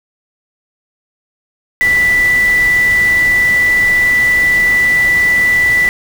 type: tone in noise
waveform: sine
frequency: 1975.5 Hz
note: B6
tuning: in tune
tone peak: -8 dBFS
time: 1.81-5.89 s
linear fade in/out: 0 ms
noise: pink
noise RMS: -25 dBFS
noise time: 1.81-5.89 s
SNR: +14 dB
effects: none